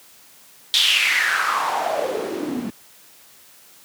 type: noise with band-pass filter sweep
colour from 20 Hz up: white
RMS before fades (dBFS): -21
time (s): 0.74-2.7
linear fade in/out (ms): 0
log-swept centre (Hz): 3700 to 210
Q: 5.1
effects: white hiss -49 dBFS RMS until 3.84 s + high-pass 100 Hz 12 dB/octave